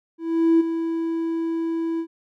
triangle tone with ADSR envelope, 329.6 Hz, E4, in tune, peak -9 dBFS, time 0.18-2.07 s, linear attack 420 ms, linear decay 16 ms, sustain -11 dB, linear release 75 ms, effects tanh soft clip ceiling -9 dBFS

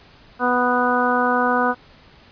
harmonic tone, 247.2 Hz, B3, 2 cents sharp, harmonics 1 / 2 / 3 / 4 / 5 / 6, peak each -23 / -23 / -23 / -23 / -23 / -23 dBFS, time 0.39-1.75 s, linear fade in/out 50 ms, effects pink hiss -49 dBFS RMS until 2.31 s + resampled to 11025 Hz

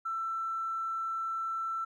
triangle tone with tanh clipping, 1335 Hz, E6, 22 cents sharp, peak -31 dBFS, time 0.05-1.85 s, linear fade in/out 10 ms, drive 2 dB, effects none

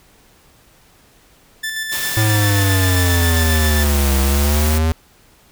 sawtooth tone with tremolo, 1760 Hz, A6, in tune, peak -17 dBFS, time 1.63-3.84 s, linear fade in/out 10 ms, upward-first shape square, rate 7.5 Hz, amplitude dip 35%
white noise, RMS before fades -24 dBFS, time 1.91-4.79 s, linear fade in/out 20 ms
square exponential two-way sweep, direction down then up, 110 to 67.5 to 81.4 Hz, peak -14 dBFS, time 2.17-4.92 s, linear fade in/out 0 ms, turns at 4.19 s
effects pink hiss -51 dBFS RMS until 5.51 s

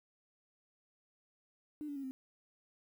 sine tone with pitch steps, 300 / 286.9 / 274.5 / 262.5 Hz, D4 / D4 / C#4 / C4, +37 / -40 / -17 / +6 cents, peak -39 dBFS, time 1.81-2.11 s, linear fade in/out 0 ms, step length 75 ms, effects 11-bit

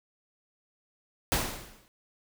pink noise with exponential decay, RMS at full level -24 dBFS, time 1.32-1.88 s, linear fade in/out 0 ms, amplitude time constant 120 ms, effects none

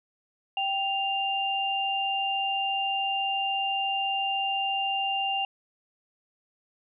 sine tone pair together, 782.5 / 2794 Hz, G5 / F7, -3 / 0 cents, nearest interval octave + minor seventh, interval 2203 cents, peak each -28 dBFS, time 0.57-5.45 s, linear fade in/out 2 ms, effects none

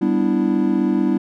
triangle chord, E minor seventh, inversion first, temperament equal, 196 / 246.9 / 293.7 / 329.6 Hz, G3 / B3 / D4 / E4, 0 / 0 / 0 / 0 cents, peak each -19 dBFS, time 0.01-1.18 s, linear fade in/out 10 ms, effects none

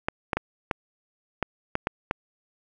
clicks, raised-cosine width 0.5 ms, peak -9 dBFS, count 8, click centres 0.085 / 0.332 / 0.37 / 0.712 / 1.427 / 1.754 / 1.871 / 2.111 s, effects none

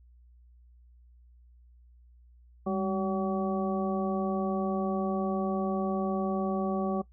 harmonic tone with a mistuned harmonic, 189.6 Hz, F#3, 43 cents sharp, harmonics 1 / 2 / 3 / 4 / 6, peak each -30 / -33 / -35 / -36 / -38 dBFS, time 2.66-7.02 s, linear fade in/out 10 ms, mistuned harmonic 1, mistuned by +77 cents, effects noise-tail reverb RT60 0.1 s tail -19 dB re dry + added 60 Hz sine -54 dBFS peak until 7.12 s

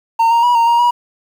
triangle tone with pitch steps, 914 / 932 / 970 / 926 / 941 / 964 Hz, A#5 / A#5 / B5 / A#5 / A#5 / B5, -34 / -1 / -31 / -12 / +16 / -42 cents, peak -7 dBFS, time 0.19-0.91 s, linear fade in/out 10 ms, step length 120 ms, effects 7-bit

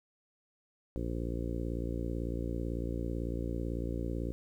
harmonic tone, 58 Hz, A#1, 8 cents flat, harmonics 1 / 2 / 3 / 4 / 5 / 6 / 7 / 8 / 9, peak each -36 / -40 / -43 / -44 / -41 / -43 / -47 / -47 / -47 dBFS, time 0.96-4.32 s, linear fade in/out 0 ms, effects 11-bit

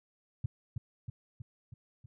sine tone with echo, 116.54 Hz, A#2, in tune, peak -27 dBFS, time 0.44-0.46 s, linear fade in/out 5 ms, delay 320 ms, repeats 5, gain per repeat -4 dB, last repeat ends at 2.06 s, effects none

